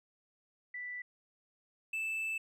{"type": "tone pair in turn", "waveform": ["sine", "triangle"], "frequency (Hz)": [1975.5, 2637], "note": ["B6", "E7"], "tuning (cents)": [0, 0], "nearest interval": "perfect fourth", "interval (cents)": 500, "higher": "second", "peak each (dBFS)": [-39, -32], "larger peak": "second", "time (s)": [[0.74, 1.02], [1.93, 2.38]], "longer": "second", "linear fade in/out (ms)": 5, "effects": []}